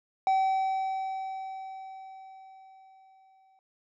triangle tone with exponential decay, 766 Hz, G5, 40 cents flat, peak -19 dBFS, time 0.27-3.59 s, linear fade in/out 1 ms, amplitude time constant 720 ms, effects resampled to 16000 Hz

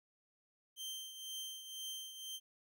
sawtooth tone with tremolo, 3136 Hz, G7, in tune, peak -38 dBFS, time 0.76-2.4 s, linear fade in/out 50 ms, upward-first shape triangle, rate 2 Hz, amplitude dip 65%, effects 13-bit

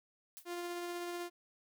blue noise with exponential decay, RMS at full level -46 dBFS, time 0.37-0.5 s, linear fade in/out 0 ms, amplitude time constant 27 ms
sawtooth tone with tremolo, 349.2 Hz, F4, in tune, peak -34 dBFS, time 0.45-1.3 s, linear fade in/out 50 ms, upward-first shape triangle, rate 16 Hz, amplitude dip 25%
effects none

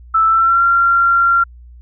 sine tone with pitch glide, 1318.5 to 1377.7 Hz, E6 to F6, 0 to -24 cents, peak -9 dBFS, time 0.14-1.44 s, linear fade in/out 10 ms, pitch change +76 cents, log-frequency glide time 0.26-0.63 s, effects added 60 Hz sine -36 dBFS peak until 1.81 s

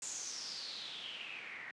white noise with low-pass filter sweep, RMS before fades -45 dBFS, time 0.02-1.71 s, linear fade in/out 2 ms, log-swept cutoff 7400 to 1900 Hz, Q 6.9, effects high-pass 150 Hz 12 dB/octave + resampled to 22050 Hz

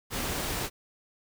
pink noise, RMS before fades -32 dBFS, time 0.1-0.7 s, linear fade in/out 50 ms, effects none

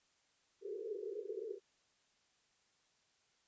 pink band-pass noise, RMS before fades -44 dBFS, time 0.61-1.6 s, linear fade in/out 50 ms, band 380 to 460 Hz, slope 96 dB/octave, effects white hiss -75 dBFS RMS until 3.47 s + resampled to 16000 Hz

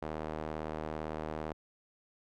sawtooth tone with band-pass filter, 77.78 Hz, D#2, in tune, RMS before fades -39 dBFS, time 0.02-1.53 s, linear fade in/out 5 ms, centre 630 Hz, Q 0.9, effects none

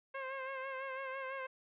15% pulse tone with vibrato, 532 Hz, C5, 29 cents sharp, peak -33 dBFS, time 0.14-1.47 s, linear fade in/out 10 ms, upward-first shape sine, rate 6 Hz, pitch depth 41 cents each way, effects resampled to 8000 Hz

